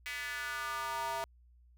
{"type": "tone with high-pass filter sweep", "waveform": "square", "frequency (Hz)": 133.6, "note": "C3", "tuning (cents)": 36, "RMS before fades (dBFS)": -38, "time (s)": [0.06, 1.24], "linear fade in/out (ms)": 0, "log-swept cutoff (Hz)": [2100, 780], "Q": 3.8, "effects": ["added 60 Hz sine -59 dBFS peak until 1.77 s"]}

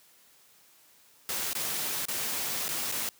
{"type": "noise with dropouts", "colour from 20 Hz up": "white", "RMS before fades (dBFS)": -32, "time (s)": [1.29, 3.09], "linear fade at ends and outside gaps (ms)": 1, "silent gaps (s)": [[1.532, 1.551], [2.054, 2.084], [2.682, 2.689], [2.916, 2.922]], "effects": ["white hiss -60 dBFS RMS until 3.19 s", "high-pass 100 Hz 12 dB/octave"]}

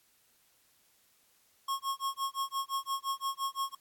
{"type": "tone with tremolo", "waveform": "square", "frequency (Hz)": 1089, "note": "C#6", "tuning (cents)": -31, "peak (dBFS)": -30, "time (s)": [1.68, 3.75], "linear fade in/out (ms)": 5, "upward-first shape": "sine", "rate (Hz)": 5.8, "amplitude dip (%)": 100, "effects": ["white hiss -68 dBFS RMS until 3.8 s", "AAC 64 kbps"]}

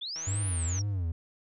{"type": "linear two-way sweep", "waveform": "sine", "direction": "up then down", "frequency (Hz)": [3322, 9956, 5420], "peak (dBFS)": -34, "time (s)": [0.01, 0.82], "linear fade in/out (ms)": 10, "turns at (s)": 0.49}
{"type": "click train", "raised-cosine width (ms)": 0.3, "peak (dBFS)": -31, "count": 103, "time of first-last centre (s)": [0.16, 0.79], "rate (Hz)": 162}
{"type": "tone with vibrato", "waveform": "triangle", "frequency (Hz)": 91.8, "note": "F#2", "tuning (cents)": -13, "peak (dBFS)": -26, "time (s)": [0.27, 1.12], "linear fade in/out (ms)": 5, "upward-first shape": "sine", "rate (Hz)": 2.1, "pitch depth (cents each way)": 200}
{"effects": []}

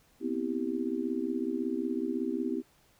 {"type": "chord", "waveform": "sine", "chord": "C major seventh", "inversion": "third", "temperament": "just", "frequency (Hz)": [245.3, 261.6, 327, 392.4], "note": ["B3", "C4", "E4", "G4"], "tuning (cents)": [-12, 0, -14, 2], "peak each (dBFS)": [-36, -34, -34, -36], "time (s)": [0.2, 2.63], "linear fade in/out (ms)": 50, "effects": ["pink hiss -65 dBFS RMS until 2.99 s"]}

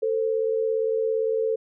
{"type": "tone pair together", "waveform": "sine", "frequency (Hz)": [445.7, 523.3], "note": ["A4", "C5"], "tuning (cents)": [22, 0], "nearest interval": "minor third", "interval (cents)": 278, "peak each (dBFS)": [-22, -28], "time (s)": [0.02, 1.56], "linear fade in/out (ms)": 10, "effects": []}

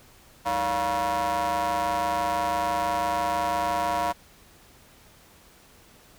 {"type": "ring-modulated tone", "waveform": "35% pulse", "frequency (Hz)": 130, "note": "C3", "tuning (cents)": -11, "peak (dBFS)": -19, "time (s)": [0.45, 4.13], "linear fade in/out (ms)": 20, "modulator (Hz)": 832, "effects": ["pink hiss -54 dBFS RMS until 6.18 s"]}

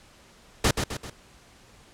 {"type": "noise with echo", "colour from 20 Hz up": "pink", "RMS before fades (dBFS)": -20, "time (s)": [0.64, 0.71], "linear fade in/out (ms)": 5, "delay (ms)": 130, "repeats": 3, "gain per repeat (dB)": -6, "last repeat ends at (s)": 1.1, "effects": ["pink hiss -54 dBFS RMS until 1.93 s", "low-pass 9000 Hz 12 dB/octave"]}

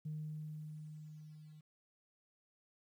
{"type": "tone with level ramp", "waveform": "sine", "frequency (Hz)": 153.5, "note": "D#3", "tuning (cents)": -23, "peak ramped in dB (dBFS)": [-38, -54], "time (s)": [0.05, 1.61], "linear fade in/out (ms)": 10, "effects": ["tanh soft clip ceiling -35 dBFS", "12-bit"]}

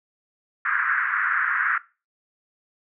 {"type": "band-pass noise", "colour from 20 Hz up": "pink", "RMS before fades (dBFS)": -23, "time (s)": [0.65, 1.78], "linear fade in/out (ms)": 5, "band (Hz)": [1300, 1800], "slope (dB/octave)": 48, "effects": ["noise-tail reverb RT60 0.3 s tail -20 dB re dry"]}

